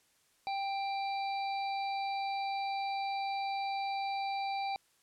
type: harmonic tone with a mistuned harmonic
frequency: 788 Hz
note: G5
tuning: 9 cents sharp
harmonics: 1 / 3 / 5 / 6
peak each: -33 / -43 / -47 / -49 dBFS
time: 0.47-4.76 s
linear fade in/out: 0 ms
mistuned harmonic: 6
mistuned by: -38 cents
effects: white hiss -70 dBFS RMS until 5.02 s + low-pass 11000 Hz 12 dB/octave